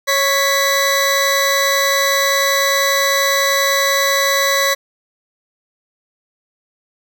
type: tone pair together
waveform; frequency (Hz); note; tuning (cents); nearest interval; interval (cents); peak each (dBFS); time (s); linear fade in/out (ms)
20% pulse; 554.4 / 1975.5; C#5 / B6; 0 / 0; octave + minor seventh; 2200; -11; 0.07-4.75; 20
effects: none